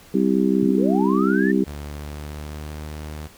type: harmonic tone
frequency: 65.41 Hz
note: C2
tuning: in tune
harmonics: 3 / 4 / 5 / 6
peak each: -20 / -21 / -22 / -23 dBFS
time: 0.14-1.64 s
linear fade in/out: 5 ms
type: linear sweep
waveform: sine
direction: up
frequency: 116.54 to 1828 Hz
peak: -25 dBFS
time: 0.62-1.52 s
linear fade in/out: 10 ms
type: tone with pitch glide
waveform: sawtooth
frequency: 73 to 76.14 Hz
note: D2 to D#2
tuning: -10 to -37 cents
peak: -27 dBFS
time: 1.66-3.28 s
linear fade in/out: 20 ms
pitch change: +73 cents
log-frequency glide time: 1.78-2.81 s
effects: pink hiss -48 dBFS RMS until 3.37 s